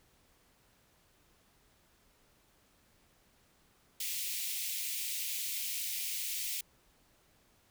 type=high-pass noise; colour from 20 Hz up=white; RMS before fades=-37 dBFS; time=4-6.61 s; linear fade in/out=5 ms; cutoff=2100 Hz; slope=48 dB/octave; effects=pink hiss -68 dBFS RMS until 7.7 s